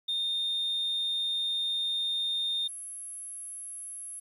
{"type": "tone pair in turn", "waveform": "sine", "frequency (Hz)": [3646, 10903], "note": ["A#7", "F9"], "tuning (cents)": [-39, -43], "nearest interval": "octave + perfect fifth", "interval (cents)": 1896, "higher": "second", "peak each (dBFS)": [-26, -38], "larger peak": "first", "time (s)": [[0.08, 2.68], [2.68, 4.2]], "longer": "first", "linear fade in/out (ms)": 10, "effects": ["tanh soft clip ceiling -25 dBFS", "10-bit"]}